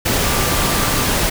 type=tone in noise; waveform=sine; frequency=1181 Hz; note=D6; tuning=9 cents sharp; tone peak=-27 dBFS; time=0.22-1.06 s; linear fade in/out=10 ms; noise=pink; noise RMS=-17 dBFS; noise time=0.05-1.3 s; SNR=-13 dB; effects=none